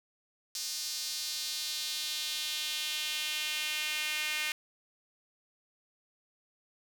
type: tone with high-pass filter sweep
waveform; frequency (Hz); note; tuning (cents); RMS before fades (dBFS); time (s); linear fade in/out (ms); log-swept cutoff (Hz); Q
sawtooth; 304.8; D#4; -36; -35; 0.55-4.52; 2; 5100 to 2300; 2.2
effects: 10-bit